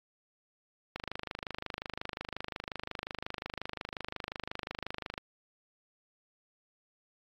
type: click train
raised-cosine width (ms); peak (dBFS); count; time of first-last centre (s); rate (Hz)
0.3; -20; 109; 0.96-5.179; 25.6
effects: AAC 64 kbps